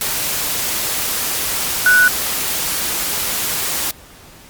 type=tone in noise; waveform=sine; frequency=1480 Hz; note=F#6; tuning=in tune; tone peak=-8 dBFS; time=1.86-2.08 s; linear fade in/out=2 ms; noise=white; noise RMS=-20 dBFS; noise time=0.01-3.91 s; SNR=+9 dB; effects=pink hiss -42 dBFS RMS until 4.49 s + Opus 48 kbps